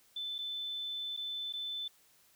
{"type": "tone with dropouts", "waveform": "sine", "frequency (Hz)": 3520, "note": "A7", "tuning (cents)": 0, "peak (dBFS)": -36, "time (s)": [0.16, 1.88], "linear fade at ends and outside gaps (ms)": 5, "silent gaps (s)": [[0.383, 0.387], [1.166, 1.173], [1.526, 1.535]], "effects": ["white hiss -66 dBFS RMS until 2.35 s"]}